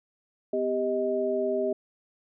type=tone cluster; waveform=sine; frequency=251.8 / 395.8 / 628 Hz; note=B3 / G4 / D#5; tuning=+34 / +17 / +16 cents; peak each=-33 / -27 / -28 dBFS; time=0.53-1.73 s; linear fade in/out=5 ms; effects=none